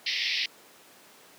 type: band-pass noise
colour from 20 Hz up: pink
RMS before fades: -29 dBFS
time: 0.06-0.46 s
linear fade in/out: 5 ms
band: 1900 to 5400 Hz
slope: 96 dB/octave
effects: pink hiss -53 dBFS RMS until 1.38 s + high-pass 300 Hz 12 dB/octave